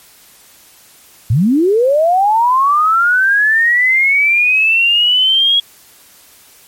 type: linear sweep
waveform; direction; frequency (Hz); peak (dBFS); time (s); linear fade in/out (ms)
sine; up; 96 to 3324; -8; 1.3-5.6; 5
effects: white hiss -44 dBFS RMS until 6.67 s + MP3 64 kbps